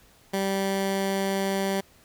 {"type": "tone", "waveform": "15% pulse", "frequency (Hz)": 194.7, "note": "G3", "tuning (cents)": -12, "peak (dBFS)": -18, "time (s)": [0.33, 1.81], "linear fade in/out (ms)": 10, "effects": ["pink hiss -57 dBFS RMS until 2.04 s"]}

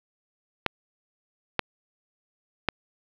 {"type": "clicks", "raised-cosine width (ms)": 0.3, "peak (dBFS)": -5, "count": 3, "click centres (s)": [0.663, 1.593, 2.687], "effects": ["low-pass 4000 Hz 12 dB/octave", "7-bit"]}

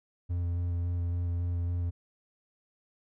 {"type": "tone with vibrato", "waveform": "triangle", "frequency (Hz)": 87, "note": "F2", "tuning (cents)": -6, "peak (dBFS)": -26, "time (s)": [0.29, 1.91], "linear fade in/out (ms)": 20, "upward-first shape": "square", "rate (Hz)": 3.6, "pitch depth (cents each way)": 12, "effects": []}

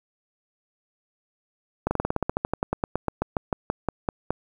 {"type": "slowing click train", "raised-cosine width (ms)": 1, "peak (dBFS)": -9, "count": 24, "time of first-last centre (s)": [1.87, 4.306], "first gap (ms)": 40, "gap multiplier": 1.08, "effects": ["8-bit"]}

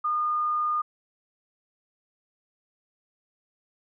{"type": "tone", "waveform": "sine", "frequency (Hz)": 1219, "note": "D#6", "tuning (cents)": -36, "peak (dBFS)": -23, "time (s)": [0.04, 0.82], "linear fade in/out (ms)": 10, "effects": []}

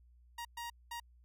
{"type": "tone bursts at uneven times", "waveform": "sawtooth", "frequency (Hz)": 943, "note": "A#5", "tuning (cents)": 20, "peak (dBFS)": -37, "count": 3, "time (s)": [[0.38, 0.45], [0.57, 0.7], [0.91, 1]], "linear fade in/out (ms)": 5, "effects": ["added 60 Hz sine -60 dBFS peak until 1.24 s"]}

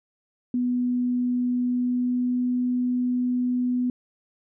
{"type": "tone with pitch glide", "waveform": "sine", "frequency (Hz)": [246.9, 248.3], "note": ["B3", "B3"], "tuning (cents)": [0, 9], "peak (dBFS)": -21, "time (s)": [0.54, 3.9], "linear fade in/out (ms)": 2, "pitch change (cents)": 9, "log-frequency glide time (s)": [1.61, 2.46], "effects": []}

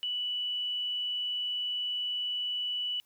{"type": "tone", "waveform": "sine", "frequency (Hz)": 2960, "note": "F#7", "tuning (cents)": 0, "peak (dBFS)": -30, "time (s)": [0.03, 3], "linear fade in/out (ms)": 0, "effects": ["white hiss -69 dBFS RMS until 3.05 s"]}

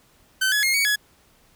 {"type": "tone with pitch steps", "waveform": "sawtooth", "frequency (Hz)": [1534, 1692, 2139, 2246, 1686], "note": ["G6", "G#6", "C7", "C#7", "G#6"], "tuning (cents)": [-38, 32, 38, 22, 26], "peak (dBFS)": -15, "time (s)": [0.41, 0.96], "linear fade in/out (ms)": 10, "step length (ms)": 110, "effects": ["pink hiss -58 dBFS RMS until 1.55 s"]}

